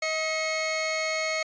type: tone pair together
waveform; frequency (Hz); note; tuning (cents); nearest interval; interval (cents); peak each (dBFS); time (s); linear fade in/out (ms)
sawtooth; 634 / 2181; D#5 / C#7; +32 / -29; octave + major sixth; 2139; -25; 0.02-1.43; 5
effects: resampled to 16000 Hz